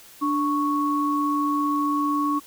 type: tone pair together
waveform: sine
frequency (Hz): 293.7 / 1108.9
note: D4 / C#6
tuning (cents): 0 / 0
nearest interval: octave + major seventh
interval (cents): 2300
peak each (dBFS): -23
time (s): 0.21-2.4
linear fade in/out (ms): 20
effects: white hiss -48 dBFS RMS until 2.46 s